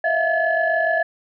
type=tone cluster; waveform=sine; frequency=629 / 659 / 706 / 1715 Hz; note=D#5 / E5 / F5 / A6; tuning=+19 / -1 / +19 / -45 cents; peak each=-28 / -20 / -24 / -20 dBFS; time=0.04-1.03 s; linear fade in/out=5 ms; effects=tanh soft clip ceiling -8 dBFS